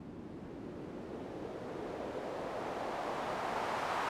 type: noise with low-pass filter sweep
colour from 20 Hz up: blue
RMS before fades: -40 dBFS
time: 0-4.09 s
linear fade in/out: 5 ms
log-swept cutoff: 240 to 1000 Hz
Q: 1.5
effects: none